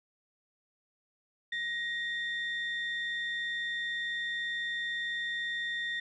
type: tone pair together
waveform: sine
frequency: 1883 / 3579 Hz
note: A#6 / A7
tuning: +17 / +29 cents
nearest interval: major seventh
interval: 1112 cents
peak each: -32 / -38 dBFS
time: 1.52-6 s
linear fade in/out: 5 ms
effects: tanh soft clip ceiling -25 dBFS